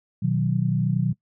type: chord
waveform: sine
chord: B major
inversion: none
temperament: equal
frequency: 123.47 / 155.56 / 185 Hz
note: B2 / D#3 / F#3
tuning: 0 / 0 / 0 cents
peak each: -24 dBFS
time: 0.22-1.13 s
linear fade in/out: 10 ms
effects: noise-tail reverb RT60 0.1 s tail -20 dB re dry